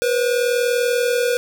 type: tone pair together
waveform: square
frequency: 483.7 / 524 Hz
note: B4 / C5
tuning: -36 / +2 cents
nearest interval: minor second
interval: 138 cents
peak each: -18 / -24 dBFS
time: 0.02-1.37 s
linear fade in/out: 0 ms
effects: none